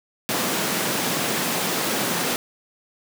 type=high-pass noise; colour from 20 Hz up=pink; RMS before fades=-24 dBFS; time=0.29-2.36 s; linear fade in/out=0 ms; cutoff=160 Hz; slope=24 dB/octave; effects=none